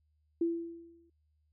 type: tone with exponential decay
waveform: sine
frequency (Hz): 336.1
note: E4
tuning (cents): +34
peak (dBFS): -25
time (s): 0.41-1.1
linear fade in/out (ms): 5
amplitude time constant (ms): 150
effects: added 76 Hz sine -70 dBFS peak until 1.52 s